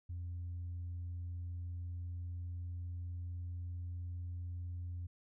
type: tone with pitch glide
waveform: sine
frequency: 87.31 to 87.82 Hz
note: F2 to F2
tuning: 0 to +10 cents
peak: -38 dBFS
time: 0.09-5.07 s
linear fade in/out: 10 ms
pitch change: +10 cents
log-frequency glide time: 1.22-4.3 s
effects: tanh soft clip ceiling -37 dBFS